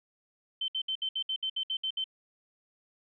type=tone bursts; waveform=sine; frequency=3088 Hz; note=G7; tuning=27 cents flat; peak=-29 dBFS; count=11; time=0.61-2.042 s; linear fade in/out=5 ms; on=72 ms; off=64 ms; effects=none